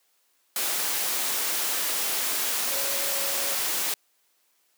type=tone in noise; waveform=sine; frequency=554.4 Hz; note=C#5; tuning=in tune; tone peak=-37 dBFS; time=2.71-3.55 s; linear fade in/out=2 ms; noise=white; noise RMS=-27 dBFS; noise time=0.56-3.94 s; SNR=-13 dB; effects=white hiss -68 dBFS RMS until 4.77 s + high-pass 300 Hz 12 dB/octave